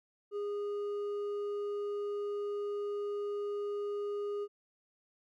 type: tone with hard clipping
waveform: sine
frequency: 410 Hz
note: G#4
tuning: 22 cents flat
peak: -35 dBFS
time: 0.31-4.48 s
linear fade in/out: 50 ms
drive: 4 dB
effects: none